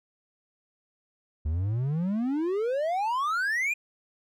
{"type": "exponential sweep", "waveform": "triangle", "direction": "up", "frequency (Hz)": [72.4, 2489], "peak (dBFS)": -23, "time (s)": [1.45, 3.74], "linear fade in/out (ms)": 10, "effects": []}